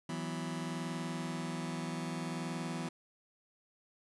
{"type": "chord", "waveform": "sawtooth", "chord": "E suspended second", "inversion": "none", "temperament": "just", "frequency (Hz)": [164.81, 185.42, 247.2], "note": ["E3", "F#3", "B3"], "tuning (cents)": [0, 4, 2], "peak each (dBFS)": [-35, -39, -37], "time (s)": [0.09, 2.89], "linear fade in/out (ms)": 5, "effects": ["resampled to 24000 Hz", "11-bit"]}